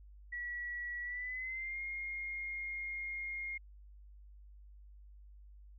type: tone with pitch glide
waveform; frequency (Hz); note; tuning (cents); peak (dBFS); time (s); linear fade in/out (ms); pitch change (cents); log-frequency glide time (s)
sine; 1935 to 2135; B6 to C7; -36 to +34; -38; 0.32-3.58; 10; +170; 1.02-1.8
effects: added 50 Hz sine -53 dBFS peak until 5.78 s